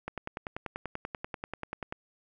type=click train; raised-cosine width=0.5 ms; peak=-20 dBFS; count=20; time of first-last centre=0.08-1.925 s; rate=10.3 Hz; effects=none